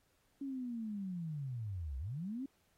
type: linear two-way sweep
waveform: sine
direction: down then up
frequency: 281 to 61.74 to 281 Hz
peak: -38 dBFS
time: 0.41-2.46 s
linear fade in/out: 5 ms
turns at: 1.98 s
effects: pink hiss -75 dBFS RMS until 2.77 s + AAC 48 kbps